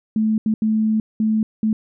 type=tone bursts at uneven times; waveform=sine; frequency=217.9 Hz; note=A3; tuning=17 cents flat; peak=-15 dBFS; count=5; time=0.16-0.38 / 0.46-0.54 / 0.62-1 / 1.2-1.43 / 1.63-1.73 s; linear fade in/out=2 ms; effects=none